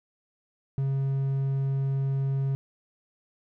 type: tone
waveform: triangle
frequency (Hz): 136.1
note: C#3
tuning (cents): -31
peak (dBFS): -22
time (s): 0.78-2.55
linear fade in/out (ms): 0
effects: none